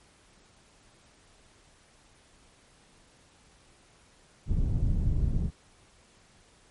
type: low-pass noise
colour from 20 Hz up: pink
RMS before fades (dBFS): -26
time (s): 4.46-5.51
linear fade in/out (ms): 50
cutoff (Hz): 140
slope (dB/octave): 12
effects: pink hiss -60 dBFS RMS until 6.7 s + MP3 48 kbps